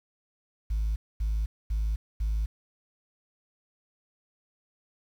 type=tone bursts; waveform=sine; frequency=53.4 Hz; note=G#1; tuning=49 cents sharp; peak=-23 dBFS; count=4; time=0.7-2.46 s; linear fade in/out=10 ms; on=260 ms; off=240 ms; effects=tanh soft clip ceiling -23 dBFS + 9-bit